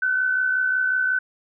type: tone pair together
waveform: sine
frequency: 1450.5 / 1516 Hz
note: F#6 / F#6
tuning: -35 / +42 cents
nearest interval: minor second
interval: 77 cents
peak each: -29 / -19 dBFS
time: 0.02-1.19 s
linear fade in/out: 5 ms
effects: none